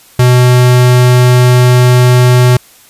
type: tone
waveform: square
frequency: 124.6 Hz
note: B2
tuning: 16 cents sharp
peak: -4 dBFS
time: 0.19-2.57 s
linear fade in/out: 5 ms
effects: white hiss -41 dBFS RMS until 2.89 s + resampled to 32000 Hz